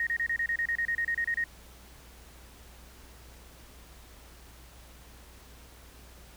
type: tone bursts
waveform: sine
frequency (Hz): 1864.7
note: A#6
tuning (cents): 0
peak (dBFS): -26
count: 15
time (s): 0-1.44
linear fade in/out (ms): 2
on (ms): 68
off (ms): 30
effects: added 60 Hz sine -52 dBFS peak until 6.36 s + pink hiss -54 dBFS RMS until 6.36 s

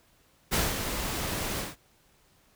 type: noise with ADSR envelope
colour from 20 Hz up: pink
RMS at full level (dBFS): -25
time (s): 0.51-1.76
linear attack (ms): 27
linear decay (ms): 210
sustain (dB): -7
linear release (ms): 170
effects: pink hiss -64 dBFS RMS until 2.55 s

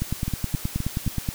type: two click trains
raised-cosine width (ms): 5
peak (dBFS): -12 / -14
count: 13 / 4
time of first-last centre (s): 0.02-1.288 / 0.28-1.065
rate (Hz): 9.46 / 3.82
effects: white hiss -38 dBFS RMS until 1.34 s

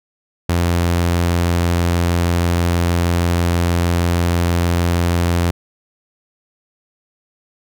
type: tone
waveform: sawtooth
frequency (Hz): 86.3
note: F2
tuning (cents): -20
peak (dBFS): -10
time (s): 0.49-5.51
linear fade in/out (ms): 5
effects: none

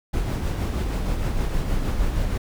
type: noise with tremolo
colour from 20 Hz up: brown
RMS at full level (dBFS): -22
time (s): 0.13-2.38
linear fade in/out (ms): 10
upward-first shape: sine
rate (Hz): 6.4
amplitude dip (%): 35
effects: none

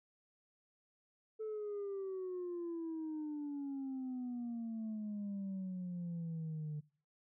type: exponential sweep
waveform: sine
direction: down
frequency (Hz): 440 to 148.6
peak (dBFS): -37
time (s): 1.39-6.81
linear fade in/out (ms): 20
effects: noise-tail reverb RT60 0.5 s tail -24 dB re dry + tanh soft clip ceiling -37 dBFS

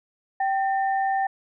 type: tone pair together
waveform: sine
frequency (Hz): 777 / 1811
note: G5 / A6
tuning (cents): -16 / +49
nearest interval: octave + minor third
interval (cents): 1465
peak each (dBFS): -21 / -31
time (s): 0.4-1.27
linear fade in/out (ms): 5
effects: none

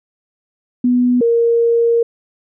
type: tone pair in turn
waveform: sine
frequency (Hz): 246.9 / 466.1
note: B3 / A#4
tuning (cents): 0 / 0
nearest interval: major seventh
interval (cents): 1100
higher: second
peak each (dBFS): -10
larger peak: neither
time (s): 0.84-1.21 / 1.21-2.03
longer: second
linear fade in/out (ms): 5
effects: none

